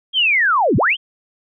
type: linear two-way sweep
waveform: sine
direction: down then up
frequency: 3281 to 82.41 to 3281 Hz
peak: -12 dBFS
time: 0.13-0.97 s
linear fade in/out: 50 ms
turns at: 0.77 s
effects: none